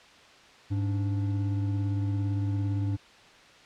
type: tone pair together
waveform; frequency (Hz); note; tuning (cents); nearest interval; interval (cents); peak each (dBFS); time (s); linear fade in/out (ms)
triangle; 102.3 / 289.3; G#2 / D4; -26 / -26; octave + tritone; 1800; -24 / -33; 0.7-2.97; 20
effects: white hiss -53 dBFS RMS until 3.65 s + low-pass 4000 Hz 12 dB/octave